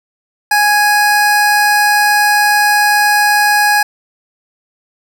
square tone pair together, 830.6 / 1661.2 Hz, G#5 / G#6, 0 / 0 cents, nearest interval octave, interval 1200 cents, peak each -12 dBFS, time 0.51-3.83 s, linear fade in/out 5 ms, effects none

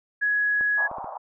sine tone, 1675 Hz, G#6, 14 cents sharp, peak -20 dBFS, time 0.21-0.88 s, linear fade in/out 20 ms
clicks, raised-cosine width 1 ms, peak -25 dBFS, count 4, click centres 0.61 / 0.914 / 0.984 / 1.044 s
pink band-pass noise, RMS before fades -35 dBFS, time 0.77-1.18 s, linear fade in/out 10 ms, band 630 to 1100 Hz, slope 48 dB/octave
effects none

